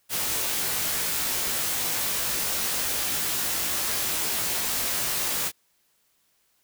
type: noise with comb filter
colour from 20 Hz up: white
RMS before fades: -27 dBFS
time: 0.09-5.52 s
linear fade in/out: 50 ms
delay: 18 ms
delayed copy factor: +0.8
effects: white hiss -68 dBFS RMS until 6.63 s